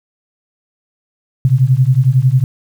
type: beating tone pair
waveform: sine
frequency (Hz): 124.3 / 135.3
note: B2 / C#3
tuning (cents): +12 / -42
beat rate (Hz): 11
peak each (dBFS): -11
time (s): 1.45-2.44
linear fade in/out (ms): 0
effects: 7-bit